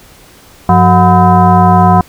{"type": "tone with frequency modulation", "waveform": "sine", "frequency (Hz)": 454.2, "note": "A#4", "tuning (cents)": -45, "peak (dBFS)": -3, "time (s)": [0.69, 2.01], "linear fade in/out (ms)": 2, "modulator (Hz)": 276, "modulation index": 2.3, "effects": ["pink hiss -40 dBFS RMS until 2.08 s"]}